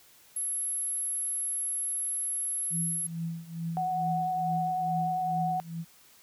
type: tone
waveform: sine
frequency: 11175 Hz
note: F9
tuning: in tune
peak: -29 dBFS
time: 0.36-3.07 s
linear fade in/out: 5 ms
type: tone with tremolo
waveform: sine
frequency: 166.1 Hz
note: E3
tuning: 13 cents sharp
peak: -29 dBFS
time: 2.7-5.85 s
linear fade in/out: 50 ms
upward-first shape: triangle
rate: 2.3 Hz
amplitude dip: 90%
type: tone with vibrato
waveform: sine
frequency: 740 Hz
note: F#5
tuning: in tune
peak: -27 dBFS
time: 3.77-5.6 s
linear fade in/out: 0 ms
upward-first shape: triangle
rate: 10 Hz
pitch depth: 18 cents each way
effects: white hiss -58 dBFS RMS until 6.22 s